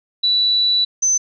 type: tone pair in turn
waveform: sine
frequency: 3951 / 6124 Hz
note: B7 / G8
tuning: 0 / -41 cents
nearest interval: minor sixth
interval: 759 cents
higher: second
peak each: -13 / -13 dBFS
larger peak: neither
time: 0.23-0.85 / 1.02-1.18 s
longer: first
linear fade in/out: 10 ms
effects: none